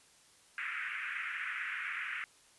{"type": "band-pass noise", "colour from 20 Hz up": "pink", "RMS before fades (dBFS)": -39, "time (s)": [0.58, 2.24], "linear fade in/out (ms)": 0, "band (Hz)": [1400, 2500], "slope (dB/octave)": 48, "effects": ["white hiss -63 dBFS RMS until 2.58 s", "resampled to 24000 Hz"]}